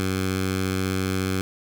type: tone with notch filter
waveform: 10% pulse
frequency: 94.5 Hz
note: F#2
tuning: 37 cents sharp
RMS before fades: -25 dBFS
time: 0-1.41 s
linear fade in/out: 0 ms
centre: 620 Hz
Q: 1.3
effects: none